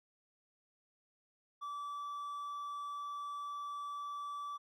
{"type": "tone", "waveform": "triangle", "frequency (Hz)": 1157, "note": "D6", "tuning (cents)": -26, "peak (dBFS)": -38, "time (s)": [1.61, 4.58], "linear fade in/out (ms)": 20, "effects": []}